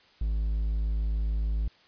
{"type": "tone", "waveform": "triangle", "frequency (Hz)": 53.4, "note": "G#1", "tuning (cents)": 49, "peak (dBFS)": -23, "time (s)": [0.21, 1.68], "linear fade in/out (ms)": 5, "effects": ["white hiss -59 dBFS RMS until 1.87 s", "resampled to 11025 Hz"]}